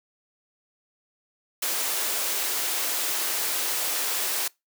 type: high-pass noise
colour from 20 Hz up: white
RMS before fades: -27 dBFS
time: 1.62-4.48 s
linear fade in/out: 5 ms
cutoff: 310 Hz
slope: 24 dB/octave
effects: noise-tail reverb RT60 0.2 s tail -24 dB re dry